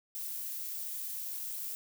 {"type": "noise", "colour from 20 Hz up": "violet", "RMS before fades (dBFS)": -39, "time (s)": [0.15, 1.75], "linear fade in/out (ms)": 0, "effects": []}